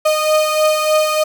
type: beating tone pair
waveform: 35% pulse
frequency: 616 / 619.3 Hz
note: D#5 / D#5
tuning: -17 / -8 cents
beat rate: 3.3 Hz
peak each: -12 / -17 dBFS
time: 0.05-1.24 s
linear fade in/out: 10 ms
effects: none